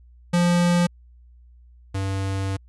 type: tone pair in turn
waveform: square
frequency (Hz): 174.61 / 96.93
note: F3 / G2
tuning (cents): 0 / -19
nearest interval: minor seventh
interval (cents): 1019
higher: first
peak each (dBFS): -17 / -24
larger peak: first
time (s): 0.33-0.87 / 1.94-2.57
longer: second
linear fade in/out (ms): 10
effects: added 60 Hz sine -47 dBFS peak until 2.68 s + resampled to 24000 Hz